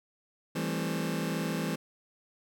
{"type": "chord", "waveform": "sawtooth", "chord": "A minor seventh", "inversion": "second", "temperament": "just", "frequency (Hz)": [165, 198, 220, 264], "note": ["E3", "G3", "A3", "C4"], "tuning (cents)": [2, 18, 0, 16], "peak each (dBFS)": [-29, -32, -33, -33], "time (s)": [0.55, 1.76], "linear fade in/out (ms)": 10, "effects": []}